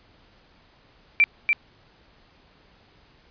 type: tone with echo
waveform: sine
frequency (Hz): 2348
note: D7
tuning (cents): -1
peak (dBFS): -13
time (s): 1.2-1.24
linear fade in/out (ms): 0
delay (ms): 290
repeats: 1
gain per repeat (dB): -4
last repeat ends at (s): 1.53
effects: pink hiss -57 dBFS RMS until 3.3 s + resampled to 11025 Hz